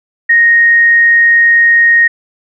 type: tone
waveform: sine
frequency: 1864.7 Hz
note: A#6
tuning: in tune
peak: -4 dBFS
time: 0.29-2.08 s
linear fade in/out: 10 ms
effects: none